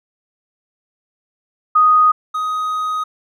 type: tone pair in turn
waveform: sine / triangle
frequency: 1244.5 / 1253.2 Hz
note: D#6 / D#6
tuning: 0 / +12 cents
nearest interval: unison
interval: 12 cents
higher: second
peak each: -8 / -16 dBFS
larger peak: first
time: 1.75-2.12 / 2.34-3.04 s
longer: second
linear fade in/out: 10 ms
effects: none